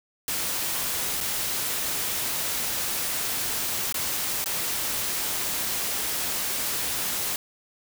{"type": "noise with dropouts", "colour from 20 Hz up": "white", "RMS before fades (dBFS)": -28, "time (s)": [0.28, 7.36], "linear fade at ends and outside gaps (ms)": 1, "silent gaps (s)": [[1.205, 1.21], [3.925, 3.943], [4.442, 4.459]], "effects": []}